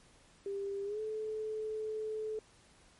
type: tone with pitch glide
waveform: sine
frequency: 397.4 to 433.4 Hz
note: G4 to A4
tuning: +24 to -26 cents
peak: -35 dBFS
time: 0.46-2.39 s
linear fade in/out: 2 ms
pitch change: +150 cents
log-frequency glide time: 0.84-1 s
effects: pink hiss -63 dBFS RMS until 2.99 s + MP3 48 kbps